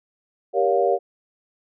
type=chord; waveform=sine; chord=G half-diminished seventh; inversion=none; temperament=just; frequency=392 / 470.4 / 564.5 / 705.6 Hz; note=G4 / Bb4 / Db5 / F5; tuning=0 / +16 / +31 / +18 cents; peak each=-22 dBFS; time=0.53-0.99 s; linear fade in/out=50 ms; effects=none